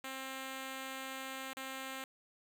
5% pulse tone with dropouts, 265.3 Hz, C4, 24 cents sharp, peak -30 dBFS, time 0.04-2.04 s, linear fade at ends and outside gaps 2 ms, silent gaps 1.533-1.569 s, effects none

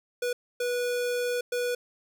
square tone bursts at uneven times, 488.7 Hz, B4, 18 cents flat, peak -27 dBFS, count 3, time 0.22-0.33 / 0.6-1.41 / 1.52-1.75 s, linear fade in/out 5 ms, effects none

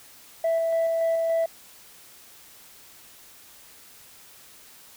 sine tone with tremolo, 659.3 Hz, E5, in tune, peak -18 dBFS, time 0.44-1.46 s, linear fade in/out 5 ms, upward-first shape square, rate 3.5 Hz, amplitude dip 25%, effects tanh soft clip ceiling -19 dBFS + white hiss -50 dBFS RMS until 4.96 s

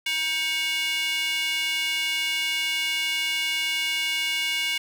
square tone with high-pass filter, 316.5 Hz, D#4, 30 cents sharp, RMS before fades -26 dBFS, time 0.06-4.78 s, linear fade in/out 5 ms, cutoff 2500 Hz, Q 5.2, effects none

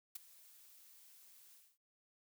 blue noise with ADSR envelope, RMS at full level -42 dBFS, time 0.15-1.78 s, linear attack 7 ms, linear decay 14 ms, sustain -20 dB, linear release 250 ms, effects none

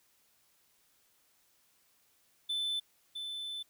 triangle tone pair in turn, 3520 / 3520 Hz, A7 / A7, 0 / 0 cents, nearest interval unison, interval 0 cents, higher neither, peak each -30 / -36 dBFS, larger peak first, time 2.49-2.8 / 3.15-3.63 s, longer second, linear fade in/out 10 ms, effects white hiss -70 dBFS RMS until 3.69 s

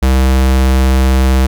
square tone, 65.41 Hz, C2, in tune, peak -8 dBFS, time 0.02-1.47 s, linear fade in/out 10 ms, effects none

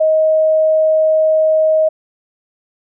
sine tone, 629 Hz, D#5, 19 cents sharp, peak -9 dBFS, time 0-1.89 s, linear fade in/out 10 ms, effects none

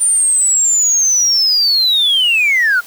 sine linear sweep, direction down, 9200 to 1372 Hz, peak -8 dBFS, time 0-2.81 s, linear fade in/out 20 ms, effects tanh soft clip ceiling -7 dBFS + white hiss -38 dBFS RMS until 2.86 s

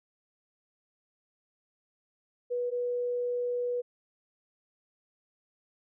sine tone pair in turn, 488.3 / 488.3 Hz, B4 / B4, -20 / -20 cents, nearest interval unison, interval 0 cents, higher neither, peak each -28 dBFS, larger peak neither, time 2.5-2.71 / 2.71-3.82 s, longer second, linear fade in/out 20 ms, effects none

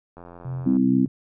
click train, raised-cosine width 1 ms, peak -28 dBFS, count 53, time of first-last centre 0.17-0.769 s, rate 86.8 Hz
sine tone with tremolo, 130.81 Hz, C3, in tune, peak -26 dBFS, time 0.45-1.08 s, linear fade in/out 2 ms, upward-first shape sine, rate 2.5 Hz, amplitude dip 75%
harmonic tone, 64.8 Hz, C2, 16 cents flat, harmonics 3 / 4 / 5, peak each -22 / -18 / -26 dBFS, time 0.66-1.06 s, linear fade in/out 5 ms
effects none

